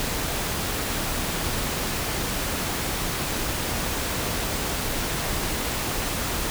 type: noise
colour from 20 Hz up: pink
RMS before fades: -27 dBFS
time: 0-6.5 s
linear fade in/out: 0 ms
effects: none